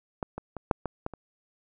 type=clicks; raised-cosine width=1 ms; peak=-16 / -21 / -22 / -7 / -16 / -17 / -26 dBFS; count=7; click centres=0.228 / 0.38 / 0.567 / 0.712 / 0.857 / 1.064 / 1.137 s; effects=none